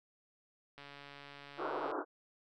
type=click train; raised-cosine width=0.3 ms; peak=-35 dBFS; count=162; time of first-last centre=0.78-1.914 s; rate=142 Hz
type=band-pass noise; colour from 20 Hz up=pink; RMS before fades=-38 dBFS; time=1.57-2.05 s; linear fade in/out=50 ms; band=290 to 1500 Hz; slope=96 dB/octave
effects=none